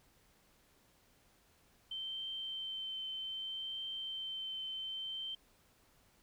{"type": "tone with vibrato", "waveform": "sine", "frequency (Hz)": 3103, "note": "G7", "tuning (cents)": -18, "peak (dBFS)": -39, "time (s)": [1.91, 5.35], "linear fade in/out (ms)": 5, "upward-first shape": "triangle", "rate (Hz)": 0.64, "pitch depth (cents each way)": 14, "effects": ["pink hiss -69 dBFS RMS until 6.22 s"]}